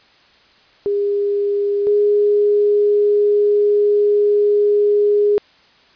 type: tone pair in turn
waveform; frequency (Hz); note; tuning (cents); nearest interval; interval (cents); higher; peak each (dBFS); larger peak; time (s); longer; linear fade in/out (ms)
sine; 405.9 / 413.2; G#4 / G#4; -40 / -9; unison; 31; second; -15 / -11; second; 0.86-1.87 / 1.87-5.38; second; 0
effects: white hiss -51 dBFS RMS until 5.95 s + resampled to 11025 Hz